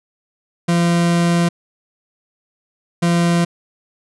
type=tone pair in turn; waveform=40% pulse; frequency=171.5 / 171.5 Hz; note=F3 / F3; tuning=-31 / -31 cents; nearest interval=unison; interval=0 cents; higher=neither; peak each=-12 dBFS; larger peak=neither; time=0.68-1.49 / 3.02-3.45 s; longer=first; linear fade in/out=10 ms; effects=resampled to 24000 Hz